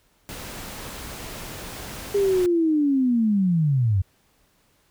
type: noise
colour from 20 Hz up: pink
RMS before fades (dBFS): -36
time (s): 0.29-2.46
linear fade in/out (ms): 0
type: linear sweep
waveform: sine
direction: down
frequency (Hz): 408.8 to 89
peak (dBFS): -17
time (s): 2.14-4.02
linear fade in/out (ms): 10
effects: pink hiss -63 dBFS RMS until 4.9 s